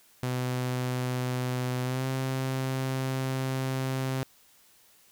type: tone with pitch glide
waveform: sawtooth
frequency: 126.3 to 131.74 Hz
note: B2 to C3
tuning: +39 to +12 cents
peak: -24 dBFS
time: 0.23-4.23 s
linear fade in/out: 0 ms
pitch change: +73 cents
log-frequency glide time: 1.83-2.06 s
effects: white hiss -60 dBFS RMS until 5.11 s